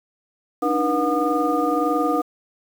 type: tone cluster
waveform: sine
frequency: 291.2 / 312.8 / 483.5 / 724 / 1217 Hz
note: D4 / D#4 / B4 / F#5 / D#6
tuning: -15 / +9 / -37 / -38 / -39 cents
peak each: -24 dBFS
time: 0.62-2.22 s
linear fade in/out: 10 ms
effects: tanh soft clip ceiling -6 dBFS + 7-bit